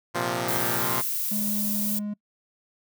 5% pulse chord, Bb suspended second, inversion none, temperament equal, 116.54 / 130.81 / 174.61 Hz, Bb2 / C3 / F3, 0 / 0 / 0 cents, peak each -19 / -20 / -19 dBFS, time 0.14-1.02 s, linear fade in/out 20 ms
violet noise, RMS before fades -28 dBFS, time 0.48-1.99 s, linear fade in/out 5 ms
triangle tone, 207.7 Hz, G#3, in tune, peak -26 dBFS, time 1.31-2.14 s, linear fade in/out 10 ms
effects noise-tail reverb RT60 0.1 s tail -24 dB re dry

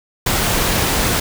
pink noise, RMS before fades -17 dBFS, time 0.26-1.2 s, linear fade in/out 5 ms, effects none

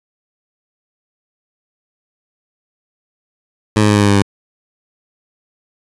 15% pulse tone with pitch steps, 106.7 / 105.47 / 104.26 / 103.07 / 101.88 / 100.71 / 99.55 Hz, G#2 / G#2 / G#2 / G#2 / G#2 / G2 / G2, +47 / +27 / +7 / -13 / -33 / +47 / +27 cents, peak -3 dBFS, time 3.76-4.222 s, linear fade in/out 5 ms, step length 66 ms, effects resampled to 24000 Hz

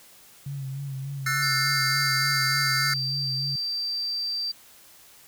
sine tone with vibrato, 136.9 Hz, C#3, 21 cents flat, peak -30 dBFS, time 0.46-3.56 s, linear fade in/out 5 ms, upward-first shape sine, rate 3.4 Hz, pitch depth 49 cents each way
square chord, F# half-diminished seventh, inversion third, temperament just, 1332 / 1480 / 1776 / 2131 Hz, E6 / F#6 / A6 / C7, +18 / 0 / +16 / +31 cents, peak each -30 dBFS, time 1.26-2.94 s, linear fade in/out 5 ms
sine tone, 4682 Hz, D8, 6 cents flat, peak -26 dBFS, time 1.42-4.52 s, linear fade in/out 10 ms
effects white hiss -52 dBFS RMS until 5.27 s

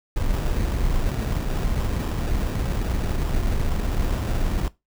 brown noise with sample-and-hold, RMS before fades -23 dBFS, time 0.16-4.68 s, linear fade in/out 2 ms, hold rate 2100 Hz, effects noise-tail reverb RT60 0.2 s tail -19 dB re dry

